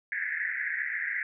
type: band-pass noise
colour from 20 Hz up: white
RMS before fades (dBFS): -32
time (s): 0.12-1.23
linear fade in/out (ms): 2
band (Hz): 1600 to 2100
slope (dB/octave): 96
effects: none